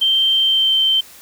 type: tone with pitch glide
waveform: sine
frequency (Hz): 3136 to 3113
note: G7 to G7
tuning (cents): 0 to -13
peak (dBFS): -12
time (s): 0.01-1.01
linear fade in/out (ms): 10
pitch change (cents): -13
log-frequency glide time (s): 0.39-0.77
effects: white hiss -42 dBFS RMS until 1.21 s